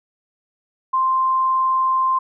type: tone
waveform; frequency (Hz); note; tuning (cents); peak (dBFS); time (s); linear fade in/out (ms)
sine; 1046.5; C6; 0; -15; 0.93-2.19; 10
effects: none